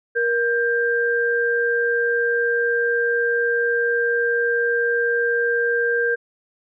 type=tone pair together; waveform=sine; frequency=472.1 / 1588 Hz; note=A#4 / G6; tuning=+22 / +22 cents; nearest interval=octave + major sixth; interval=2100 cents; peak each=-20 / -20 dBFS; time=0.15-6.16 s; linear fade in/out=20 ms; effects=none